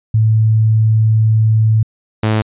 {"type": "tone pair in turn", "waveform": ["sine", "sawtooth"], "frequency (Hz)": [110, 108.8], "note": ["A2", "A2"], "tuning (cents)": [0, -19], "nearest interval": "unison", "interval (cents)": 19, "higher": "first", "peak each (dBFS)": -8, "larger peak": "neither", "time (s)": [[0.14, 1.83], [2.23, 2.42]], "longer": "first", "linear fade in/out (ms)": 5, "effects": ["resampled to 8000 Hz"]}